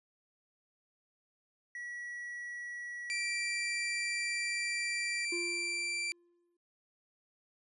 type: tone with pitch glide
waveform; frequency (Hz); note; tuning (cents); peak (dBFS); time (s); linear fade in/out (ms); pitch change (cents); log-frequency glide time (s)
triangle; 1932 to 1914.2; B6 to A#6; -39 to +45; -38; 1.75-5.25; 2; -16; 3.01-3.66
type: tone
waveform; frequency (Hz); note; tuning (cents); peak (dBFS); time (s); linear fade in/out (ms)
sawtooth; 2349; D7; 0; -30; 3.1-6.12; 0
type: tone with exponential decay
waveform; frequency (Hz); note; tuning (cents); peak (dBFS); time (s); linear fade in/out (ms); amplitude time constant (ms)
triangle; 346.9; F4; -12; -34; 5.32-6.57; 5; 270
effects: resampled to 24000 Hz